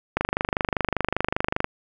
click train, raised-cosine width 0.5 ms, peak -6 dBFS, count 38, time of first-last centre 0.17-1.644 s, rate 25.1 Hz, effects none

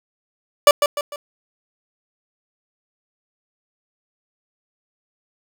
30% pulse tone with echo, 582 Hz, D5, 16 cents flat, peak -3 dBFS, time 0.67-0.71 s, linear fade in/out 2 ms, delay 150 ms, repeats 3, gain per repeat -8 dB, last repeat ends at 1.16 s, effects none

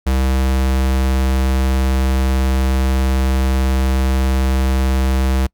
square tone, 65.6 Hz, C2, 5 cents sharp, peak -14 dBFS, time 0.06-5.47 s, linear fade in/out 10 ms, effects noise-tail reverb RT60 0.1 s tail -26 dB re dry

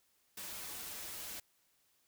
white noise with comb filter, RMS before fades -45 dBFS, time 0.37-1.4 s, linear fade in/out 5 ms, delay 7.6 ms, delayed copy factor -0.6, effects white hiss -74 dBFS RMS until 2.07 s

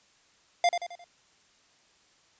square tone with echo, 698.5 Hz, F5, in tune, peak -20 dBFS, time 0.64-0.69 s, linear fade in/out 2 ms, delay 88 ms, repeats 4, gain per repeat -7 dB, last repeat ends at 1.042 s, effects white hiss -63 dBFS RMS until 2.39 s + resampled to 16000 Hz

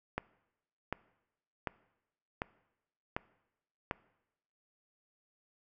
click train, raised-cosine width 0.5 ms, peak -18 dBFS, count 6, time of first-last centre 0.18-3.911 s, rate 1.34 Hz, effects noise-tail reverb RT60 0.9 s tail -21 dB re dry

